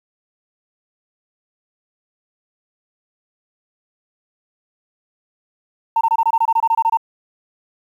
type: tone bursts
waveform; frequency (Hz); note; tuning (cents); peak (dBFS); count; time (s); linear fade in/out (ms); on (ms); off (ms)
sine; 908; A#5; -46; -11; 14; 5.96-6.972; 5; 50; 24
effects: tanh soft clip ceiling -7 dBFS + 8-bit